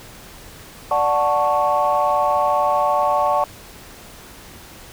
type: chord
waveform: sine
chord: D major seventh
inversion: none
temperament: equal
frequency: 587.3 / 740 / 880 / 1108.7 Hz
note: D5 / F#5 / A5 / C#6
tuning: 0 / 0 / 0 / 0 cents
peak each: -20 dBFS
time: 0.91-3.44 s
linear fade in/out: 2 ms
effects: tanh soft clip ceiling -7 dBFS + pink hiss -41 dBFS RMS until 4.92 s